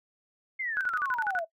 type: exponential sweep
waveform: sine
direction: down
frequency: 2150 to 639 Hz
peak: -30 dBFS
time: 0.59-1.45 s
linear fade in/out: 10 ms
type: tone bursts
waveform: sine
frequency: 1480 Hz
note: F#6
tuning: in tune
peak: -26 dBFS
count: 8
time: 0.77-1.389 s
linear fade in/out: 0 ms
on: 38 ms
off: 45 ms
effects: noise-tail reverb RT60 0.1 s tail -20 dB re dry